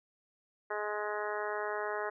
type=harmonic tone; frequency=209.7 Hz; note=G#3; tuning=17 cents sharp; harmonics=2 / 3 / 4 / 5 / 6 / 7 / 8 / 9; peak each=-38 / -40 / -41 / -42 / -43 / -43 / -44 / -45 dBFS; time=0.7-2.1 s; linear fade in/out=10 ms; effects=none